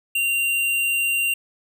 sine tone with hard clipping, 2771 Hz, F7, 14 cents flat, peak -20 dBFS, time 0.15-1.34 s, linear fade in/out 5 ms, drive 17 dB, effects none

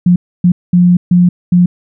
sine tone bursts at uneven times, 177.3 Hz, F3, 26 cents sharp, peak -4 dBFS, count 5, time 0.06-0.16 / 0.44-0.52 / 0.73-0.97 / 1.11-1.29 / 1.52-1.66 s, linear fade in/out 5 ms, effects none

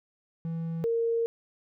triangle / sine tone pair in turn, 164.81 / 461.3 Hz, E3 / A#4, 0 / -18 cents, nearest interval octave + tritone, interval 1782 cents, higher second, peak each -28 / -24 dBFS, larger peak second, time 0.45-0.84 / 0.84-1.26 s, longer second, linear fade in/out 0 ms, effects none

